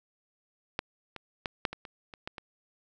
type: clicks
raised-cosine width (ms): 0.3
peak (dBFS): -13 / -24 / -15 / -10 / -22 / -27 / -28 / -20 / -24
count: 9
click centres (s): 0.791 / 1.163 / 1.458 / 1.652 / 1.73 / 1.852 / 2.138 / 2.275 / 2.382
effects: none